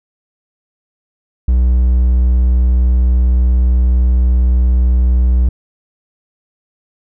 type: tone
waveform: triangle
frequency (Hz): 61.74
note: B1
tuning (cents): 0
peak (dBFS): -6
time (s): 1.48-5.49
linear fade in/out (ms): 5
effects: none